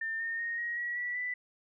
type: tone with pitch steps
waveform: sine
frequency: 1800 / 1829.3 / 1859.2 / 1889.5 / 1920.3 / 1951.6 / 1983.4 Hz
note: A6 / A#6 / A#6 / A#6 / B6 / B6 / B6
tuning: +39 / -33 / -5 / +23 / -49 / -21 / +7 cents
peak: -32 dBFS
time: 0.01-1.34 s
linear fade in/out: 5 ms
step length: 190 ms
effects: none